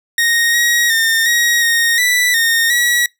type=tone with pitch steps; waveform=sawtooth; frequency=1863 / 1894 / 1817 / 1892 / 1858 / 1973 / 1841 / 1927 Hz; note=A#6 / A#6 / A#6 / A#6 / A#6 / B6 / A#6 / B6; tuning=-2 / +27 / -45 / +25 / -6 / -2 / -22 / -43 cents; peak=-8 dBFS; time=0.18-3.06 s; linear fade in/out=2 ms; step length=360 ms; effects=noise-tail reverb RT60 0.2 s tail -25 dB re dry